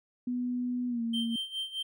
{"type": "tone with pitch glide", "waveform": "sine", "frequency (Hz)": [246.9, 230.4], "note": ["B3", "A#3"], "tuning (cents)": [0, -20], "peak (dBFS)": -29, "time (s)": [0.27, 1.36], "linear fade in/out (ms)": 5, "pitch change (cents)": -120, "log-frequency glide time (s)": [0.88, 1.02]}
{"type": "tone with tremolo", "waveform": "triangle", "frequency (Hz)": 3136, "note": "G7", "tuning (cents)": 0, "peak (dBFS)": -29, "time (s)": [1.13, 1.83], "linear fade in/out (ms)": 10, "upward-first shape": "sine", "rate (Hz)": 4.8, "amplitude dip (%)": 80}
{"effects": []}